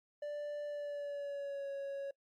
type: tone with pitch glide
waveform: triangle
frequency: 587.3 to 555 Hz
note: D5 to C#5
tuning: 0 to +2 cents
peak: -36 dBFS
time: 0.22-2.11 s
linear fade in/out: 5 ms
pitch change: -98 cents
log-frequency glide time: 0.66-1.7 s
effects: noise-tail reverb RT60 0.1 s tail -24 dB re dry + MP3 64 kbps